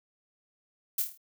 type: noise with echo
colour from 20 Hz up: violet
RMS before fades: -28 dBFS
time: 0.98-1.02 s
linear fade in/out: 5 ms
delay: 26 ms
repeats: 6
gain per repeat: -5 dB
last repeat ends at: 1.176 s
effects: none